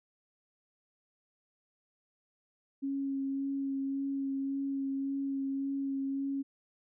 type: tone with vibrato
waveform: sine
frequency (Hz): 273.7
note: C#4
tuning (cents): -22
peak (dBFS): -31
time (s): 2.82-6.43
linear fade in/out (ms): 20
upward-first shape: sine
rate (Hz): 1.8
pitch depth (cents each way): 13
effects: none